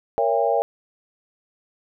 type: chord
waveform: sine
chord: A# diminished seventh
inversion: none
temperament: just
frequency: 466.2 / 559.4 / 671.3 / 805.5 Hz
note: A#4 / C#5 / E5 / G5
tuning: 0 / +16 / +31 / +47 cents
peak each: -23 dBFS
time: 0.18-0.62 s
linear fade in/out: 0 ms
effects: none